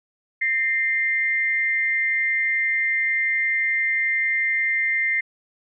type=tone pair together; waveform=sine; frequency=1824.3 / 2093 Hz; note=A#6 / C7; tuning=-38 / 0 cents; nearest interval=major second; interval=238 cents; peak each=-25 / -20 dBFS; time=0.41-5.21 s; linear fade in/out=10 ms; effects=none